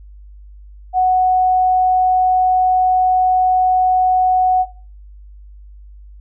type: tone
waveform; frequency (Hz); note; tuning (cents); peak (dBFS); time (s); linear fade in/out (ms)
sine; 740; F#5; 0; -10; 0.93-4.66; 50
effects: noise-tail reverb RT60 0.4 s tail -17 dB re dry + added 50 Hz sine -36 dBFS peak until 6.2 s